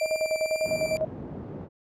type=tone with vibrato; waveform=sawtooth; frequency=2360 Hz; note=D7; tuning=8 cents sharp; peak=-30 dBFS; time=0-0.97 s; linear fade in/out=0 ms; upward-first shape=triangle; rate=2 Hz; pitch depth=13 cents each way
type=tone with tremolo; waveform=sine; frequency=630 Hz; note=D#5; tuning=21 cents sharp; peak=-22 dBFS; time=0.01-1.05 s; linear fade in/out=5 ms; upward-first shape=square; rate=10 Hz; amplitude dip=75%
type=band-pass noise; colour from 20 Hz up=pink; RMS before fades=-38 dBFS; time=0.63-1.69 s; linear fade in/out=50 ms; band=110 to 470 Hz; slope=12 dB/octave
effects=low-pass 11000 Hz 12 dB/octave